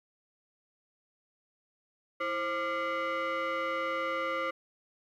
sine tone with frequency modulation, 329.6 Hz, E4, in tune, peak -28 dBFS, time 2.2-4.51 s, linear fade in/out 10 ms, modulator 859 Hz, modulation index 2, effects tanh soft clip ceiling -27 dBFS + 11-bit

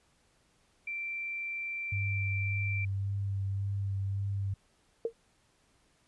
sine tone, 2349 Hz, D7, in tune, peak -34 dBFS, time 0.87-2.85 s, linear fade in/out 5 ms
sine tone with vibrato, 98.6 Hz, G2, 11 cents sharp, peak -30 dBFS, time 1.92-4.54 s, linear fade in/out 5 ms, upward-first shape sine, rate 1.8 Hz, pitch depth 17 cents each way
sine tone with exponential decay, 459.4 Hz, A#4, 25 cents flat, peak -24 dBFS, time 5.05-5.13 s, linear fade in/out 2 ms, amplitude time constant 17 ms
effects pink hiss -69 dBFS RMS until 6.07 s + resampled to 24000 Hz

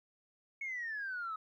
sine exponential sweep, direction down, 2217 to 1267 Hz, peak -36 dBFS, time 0.61-1.36 s, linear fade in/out 5 ms, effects tanh soft clip ceiling -33 dBFS + 13-bit

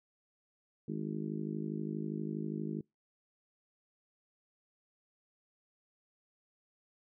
harmonic tone, 52.4 Hz, G#1, 16 cents sharp, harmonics 3 / 4 / 5 / 6 / 7 / 8, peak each -40 / -39 / -49 / -42 / -44 / -49 dBFS, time 0.88-2.81 s, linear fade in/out 5 ms, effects noise-tail reverb RT60 0.2 s tail -26 dB re dry

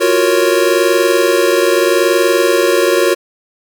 square chord, Gb major seventh, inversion third, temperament equal, 349.2 / 370 / 466.2 / 554.4 Hz, F4 / Gb4 / Bb4 / Db5, 0 / 0 / 0 / 0 cents, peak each -16 dBFS, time 0-3.15 s, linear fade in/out 20 ms, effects none

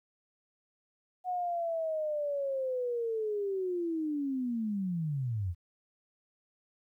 sine linear sweep, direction down, 736 to 81.2 Hz, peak -30 dBFS, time 1.24-5.55 s, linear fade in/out 50 ms, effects 12-bit

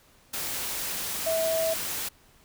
sine tone in noise, 650 Hz, E5, 24 cents flat, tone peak -24 dBFS, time 1.26-1.74 s, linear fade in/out 10 ms, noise white, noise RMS -32 dBFS, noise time 0.33-2.09 s, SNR +5 dB, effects pink hiss -59 dBFS RMS until 2.44 s

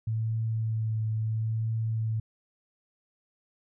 sine tone with vibrato, 110.9 Hz, A2, 14 cents sharp, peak -26 dBFS, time 0.07-2.2 s, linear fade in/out 5 ms, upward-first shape triangle, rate 0.74 Hz, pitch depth 22 cents each way, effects none

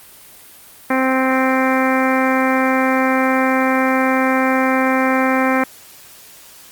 harmonic tone, 261.6 Hz, C4, in tune, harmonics 1 / 2 / 3 / 4 / 5 / 6 / 7 / 8 / 9, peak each -17 / -20 / -22 / -23 / -24 / -25 / -25 / -26 / -27 dBFS, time 0.9-5.64 s, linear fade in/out 5 ms, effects white hiss -42 dBFS RMS until 6.71 s + Opus 32 kbps

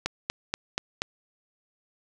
click train, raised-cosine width 0.2 ms, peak -9 dBFS, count 5, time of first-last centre 0.06-1.019 s, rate 4.17 Hz, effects 7-bit

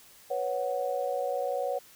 sine chord, B suspended second, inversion none, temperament equal, 493.9 / 554.4 / 740 Hz, B4 / C#5 / F#5, 0 / 0 / 0 cents, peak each -33 / -31 / -33 dBFS, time 0.3-1.79 s, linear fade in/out 10 ms, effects white hiss -55 dBFS RMS until 1.95 s

